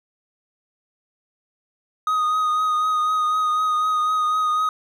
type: tone with vibrato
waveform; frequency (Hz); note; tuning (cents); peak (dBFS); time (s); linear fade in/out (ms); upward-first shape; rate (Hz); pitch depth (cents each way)
triangle; 1247; D#6; +3; -16; 2.07-4.69; 2; triangle; 4; 26
effects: none